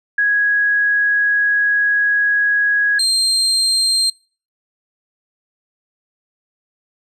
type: tone pair in turn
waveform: sine / 35% pulse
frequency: 1661.2 / 4178 Hz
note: G#6 / C8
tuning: 0 / -3 cents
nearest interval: octave + major third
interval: 1597 cents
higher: second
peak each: -12 dBFS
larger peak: neither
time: 0.18-2.99 / 2.99-4.1 s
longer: first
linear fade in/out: 5 ms
effects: noise-tail reverb RT60 0.4 s tail -25 dB re dry + resampled to 32000 Hz